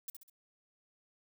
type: noise with echo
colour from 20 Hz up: violet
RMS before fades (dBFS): -41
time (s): 0.08-0.1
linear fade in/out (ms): 2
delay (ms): 66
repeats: 3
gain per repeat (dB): -7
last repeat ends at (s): 0.298
effects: none